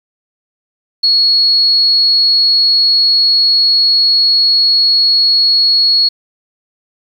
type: tone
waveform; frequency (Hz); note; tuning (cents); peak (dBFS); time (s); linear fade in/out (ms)
sine; 4340; C#8; -37; -7; 1.03-6.09; 10
effects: 7-bit